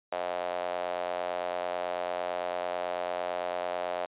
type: tone with high-pass filter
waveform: sawtooth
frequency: 89 Hz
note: F2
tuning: 33 cents sharp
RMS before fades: -33 dBFS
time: 0.12-4.06 s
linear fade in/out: 5 ms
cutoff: 630 Hz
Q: 4.5
effects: resampled to 8000 Hz